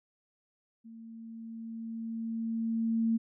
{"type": "tone with level ramp", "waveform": "sine", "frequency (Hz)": 226.7, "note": "A#3", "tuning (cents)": -48, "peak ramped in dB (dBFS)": [-46, -24], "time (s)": [0.84, 3.18], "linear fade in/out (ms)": 20, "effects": []}